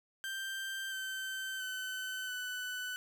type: tone with pitch steps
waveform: 30% pulse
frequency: 1570 / 1544.8 / 1520 / 1495.6 Hz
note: G6 / G6 / F#6 / F#6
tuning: +2 / -26 / +46 / +18 cents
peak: -35 dBFS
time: 0.24-2.96 s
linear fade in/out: 0 ms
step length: 680 ms
effects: none